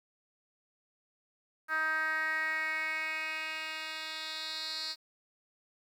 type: tone with band-pass filter sweep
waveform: 10% pulse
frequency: 314.9 Hz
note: D#4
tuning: 21 cents sharp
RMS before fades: -35 dBFS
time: 1.68-4.96 s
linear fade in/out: 50 ms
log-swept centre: 1500 to 4400 Hz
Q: 4.7
effects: 10-bit